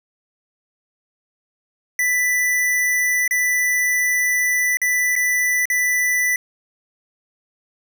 square tone with dropouts, 1983 Hz, B6, 7 cents sharp, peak -17 dBFS, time 1.99-6.36 s, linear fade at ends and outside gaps 2 ms, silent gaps 3.278-3.309 / 4.771-4.816 / 5.155-5.162 / 5.655-5.7 s, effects none

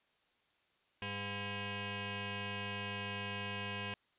sine tone with frequency modulation, 1318.5 Hz, E6, in tune, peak -38 dBFS, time 1.02-3.94 s, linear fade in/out 2 ms, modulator 304 Hz, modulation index 5.7, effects white hiss -74 dBFS RMS until 4.18 s + resampled to 8000 Hz

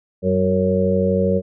harmonic tone with a mistuned harmonic, 92.5 Hz, F#2, in tune, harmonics 1 / 2 / 4 / 5 / 6, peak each -24 / -19 / -26 / -20 / -21 dBFS, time 0.22-1.42 s, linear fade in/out 50 ms, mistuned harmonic 2, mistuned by +49 cents, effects none

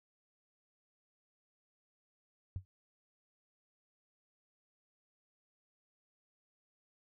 sine tone with exponential decay, 93.9 Hz, F#2, 26 cents sharp, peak -32 dBFS, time 2.56-2.65 s, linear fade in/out 0 ms, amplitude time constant 19 ms, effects none

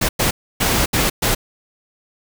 pink noise bursts at uneven times, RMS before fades -17 dBFS, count 5, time 0.01-0.09 / 0.19-0.31 / 0.6-0.86 / 0.93-1.1 / 1.22-1.35 s, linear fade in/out 10 ms, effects none

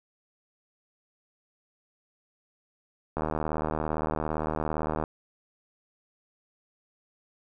click train, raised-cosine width 1 ms, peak -15 dBFS, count 146, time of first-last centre 3.17-5.039 s, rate 77.6 Hz, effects none

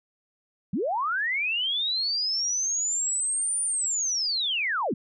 sine linear two-way sweep, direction up then down, 151.7 to 9397 to 151.7 Hz, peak -24 dBFS, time 0.73-4.94 s, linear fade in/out 5 ms, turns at 3.62 s, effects none

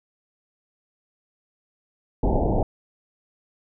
pink low-pass noise, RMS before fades -21 dBFS, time 2.23-2.63 s, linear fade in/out 2 ms, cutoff 880 Hz, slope 96 dB/octave, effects none

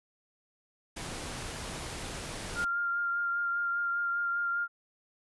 pink noise, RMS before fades -39 dBFS, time 0.96-2.65 s, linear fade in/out 10 ms
sine tone with vibrato, 1396.9 Hz, F6, in tune, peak -28 dBFS, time 2.55-4.68 s, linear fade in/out 50 ms, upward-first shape sine, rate 5 Hz, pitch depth 16 cents each way
effects resampled to 24000 Hz

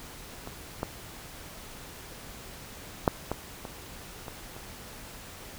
clicks, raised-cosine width 1 ms, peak -25 / -15 / -6 / -15 / -23 / -24 / -30 dBFS, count 7, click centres 0.474 / 0.831 / 3.078 / 3.316 / 3.652 / 4.282 / 4.565 s, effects pink hiss -45 dBFS RMS until 5.58 s

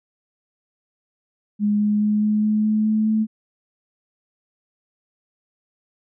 sine tone with pitch steps, 207.6 / 209 / 210.5 / 212 / 213.4 / 214.9 / 216.4 / 217.9 Hz, G#3 / G#3 / G#3 / G#3 / G#3 / A3 / A3 / A3, 0 / +11 / +24 / +36 / +47 / -41 / -29 / -17 cents, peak -16 dBFS, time 1.59-3.27 s, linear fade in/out 50 ms, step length 210 ms, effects none

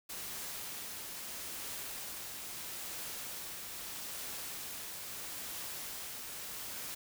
white noise with tremolo, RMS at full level -42 dBFS, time 0.09-6.95 s, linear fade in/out 10 ms, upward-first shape triangle, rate 0.77 Hz, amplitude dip 25%, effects none

